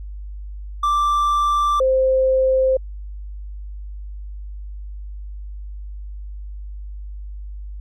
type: tone pair in turn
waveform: triangle / sine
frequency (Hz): 1174.7 / 523.3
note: D6 / C5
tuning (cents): 0 / 0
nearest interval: octave + major second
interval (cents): 1400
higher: first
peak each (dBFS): -13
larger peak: neither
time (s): 0.83-1.8 / 1.8-2.77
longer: neither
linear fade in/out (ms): 5
effects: added 50 Hz sine -29 dBFS peak until 7.8 s + MP3 96 kbps